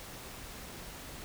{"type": "silence", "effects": ["pink hiss -46 dBFS RMS until 1.24 s"]}